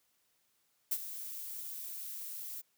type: noise with ADSR envelope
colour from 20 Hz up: violet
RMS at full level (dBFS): -30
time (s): 0.91-2.62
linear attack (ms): 9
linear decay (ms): 54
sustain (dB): -13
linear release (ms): 23
effects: white hiss -75 dBFS RMS until 2.77 s + high-pass 60 Hz 12 dB/octave